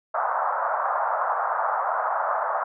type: band-pass noise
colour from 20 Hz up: pink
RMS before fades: -25 dBFS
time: 0.14-2.64 s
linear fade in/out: 10 ms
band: 630 to 1400 Hz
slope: 48 dB/octave
effects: none